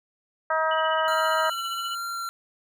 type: harmonic tone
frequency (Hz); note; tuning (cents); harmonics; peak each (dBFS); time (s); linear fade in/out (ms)
317.7; D#4; +36; 2 / 3 / 4 / 5 / 6; -26 / -27 / -26 / -29 / -36; 0.5-1.5; 5
type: tone with tremolo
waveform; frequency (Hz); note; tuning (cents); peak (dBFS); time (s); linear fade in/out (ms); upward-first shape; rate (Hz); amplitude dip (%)
sine; 2960; F#7; 0; -30; 0.71-1.95; 2; sine; 15; 75
type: tone with vibrato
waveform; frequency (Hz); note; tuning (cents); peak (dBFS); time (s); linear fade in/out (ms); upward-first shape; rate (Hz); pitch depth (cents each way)
square; 1367; F6; -37; -30; 1.08-2.29; 0; triangle; 1.3; 15
effects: none